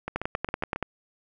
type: two click trains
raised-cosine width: 0.5 ms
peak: -16 / -12 dBFS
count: 6 / 8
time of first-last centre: 0.08-0.76 / 0.16-0.827 s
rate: 7.35 / 10.5 Hz
effects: none